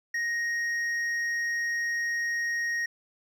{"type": "tone with hard clipping", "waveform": "sine", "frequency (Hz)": 1872, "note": "A#6", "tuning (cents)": 7, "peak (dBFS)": -28, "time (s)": [0.14, 2.86], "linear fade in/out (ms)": 5, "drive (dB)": 5, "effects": []}